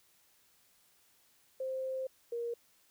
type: tone pair in turn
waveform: sine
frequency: 524 / 471 Hz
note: C5 / A#4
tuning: +2 / +18 cents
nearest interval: major second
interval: 184 cents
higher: first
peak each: -34 / -34 dBFS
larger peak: neither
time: 1.6-2.07 / 2.32-2.54 s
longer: first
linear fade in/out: 5 ms
effects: white hiss -68 dBFS RMS until 2.9 s